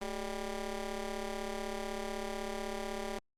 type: ring-modulated tone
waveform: 15% pulse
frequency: 200 Hz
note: G3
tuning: 35 cents sharp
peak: -27 dBFS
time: 0.01-3.19 s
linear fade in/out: 5 ms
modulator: 182 Hz
effects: low-pass 11000 Hz 12 dB/octave + Opus 48 kbps